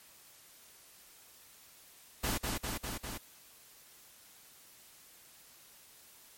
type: noise with echo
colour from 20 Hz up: pink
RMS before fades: -33 dBFS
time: 2.23-2.38 s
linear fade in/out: 10 ms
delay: 200 ms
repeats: 4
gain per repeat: -2 dB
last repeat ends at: 3.18 s
effects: white hiss -58 dBFS RMS until 6.37 s + MP3 64 kbps